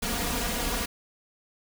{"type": "noise with comb filter", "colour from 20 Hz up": "pink", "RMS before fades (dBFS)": -29, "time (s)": [0.02, 0.86], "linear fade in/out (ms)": 10, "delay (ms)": 4.2, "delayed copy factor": 1, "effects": []}